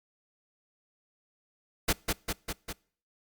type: noise with echo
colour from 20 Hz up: pink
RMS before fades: -25 dBFS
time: 1.88-1.93 s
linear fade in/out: 10 ms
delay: 200 ms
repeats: 4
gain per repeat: -3 dB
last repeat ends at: 2.73 s
effects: noise-tail reverb RT60 0.5 s tail -25 dB re dry + Opus 48 kbps